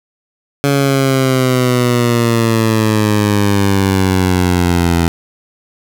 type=exponential sweep; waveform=15% pulse; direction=down; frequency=141.6 to 83.8 Hz; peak=-4 dBFS; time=0.64-5.08 s; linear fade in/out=0 ms; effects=none